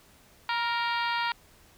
harmonic tone with a mistuned harmonic, 466.2 Hz, A#4, in tune, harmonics 2 / 3 / 4 / 5 / 6 / 7 / 8 / 9 / 10, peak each -29 / -33 / -35 / -37 / -39 / -40 / -41 / -42 / -43 dBFS, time 0.49-1.32 s, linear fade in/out 2 ms, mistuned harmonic 2, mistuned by +26 cents, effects pink hiss -58 dBFS RMS until 1.77 s

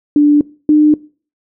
sine tone pair in turn, 293.7 / 301.8 Hz, D4 / D4, 0 / +47 cents, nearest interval unison, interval 47 cents, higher second, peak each -5 dBFS, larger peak neither, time 0.16-0.41 / 0.69-0.94 s, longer neither, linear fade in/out 2 ms, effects noise-tail reverb RT60 0.4 s tail -22 dB re dry

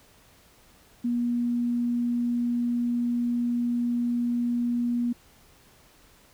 sine tone, 240 Hz, B3, 49 cents flat, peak -23 dBFS, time 1.04-5.13 s, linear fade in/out 10 ms, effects pink hiss -57 dBFS RMS until 6.33 s

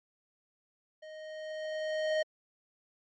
square tone with level ramp, 622.3 Hz, D#5, in tune, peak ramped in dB -46 to -27 dBFS, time 1.02-2.23 s, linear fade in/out 10 ms, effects low-pass 4000 Hz 12 dB/octave + MP3 32 kbps

